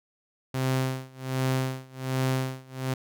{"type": "tone with tremolo", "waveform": "sawtooth", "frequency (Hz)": 130.81, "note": "C3", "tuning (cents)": 0, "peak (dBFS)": -19, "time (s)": [0.54, 2.94], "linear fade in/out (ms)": 5, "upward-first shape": "sine", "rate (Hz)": 1.3, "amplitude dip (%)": 95, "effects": []}